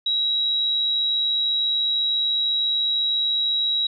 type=tone; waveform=sine; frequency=3862 Hz; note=B7; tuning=39 cents flat; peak=-19 dBFS; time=0.06-3.87 s; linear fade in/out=5 ms; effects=none